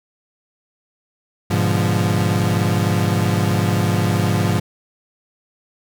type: chord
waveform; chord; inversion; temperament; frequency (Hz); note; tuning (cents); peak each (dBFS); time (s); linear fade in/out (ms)
35% pulse; G# diminished seventh; none; equal; 103.83 / 123.47 / 146.83 / 174.61; G#2 / B2 / D3 / F3; 0 / 0 / 0 / 0; -17 / -22 / -23 / -19; 1.5-4.6; 10
effects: none